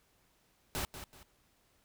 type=noise with echo; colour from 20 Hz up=pink; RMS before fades=-36 dBFS; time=0.75-0.85 s; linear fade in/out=0 ms; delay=190 ms; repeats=2; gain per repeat=-10 dB; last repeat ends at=1.23 s; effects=pink hiss -71 dBFS RMS until 1.84 s